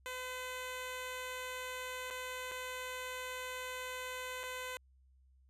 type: tone with dropouts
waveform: 10% pulse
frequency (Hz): 508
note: B4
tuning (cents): +49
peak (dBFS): -32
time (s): 0.06-4.77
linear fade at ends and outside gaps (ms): 0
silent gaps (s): 2.102-2.108 / 2.513-2.517 / 4.433-4.437
effects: added 65 Hz sine -63 dBFS peak until 5.49 s + resampled to 32000 Hz